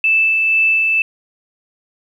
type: tone with tremolo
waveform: sine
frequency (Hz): 2637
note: E7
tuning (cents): 0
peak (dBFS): -10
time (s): 0.04-1.02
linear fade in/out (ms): 2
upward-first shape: sine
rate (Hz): 2.1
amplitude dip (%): 25
effects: 8-bit